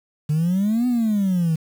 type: exponential two-way sweep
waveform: sine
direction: up then down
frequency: 146.83 to 251.8 to 156.6 Hz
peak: -15 dBFS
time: 0.29-1.56 s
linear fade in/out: 10 ms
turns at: 0.87 s
effects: tanh soft clip ceiling -15 dBFS + 7-bit